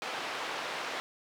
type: band-pass noise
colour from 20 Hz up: pink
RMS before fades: -37 dBFS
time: 0.02-1 s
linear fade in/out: 0 ms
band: 560 to 3600 Hz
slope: 12 dB/octave
effects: none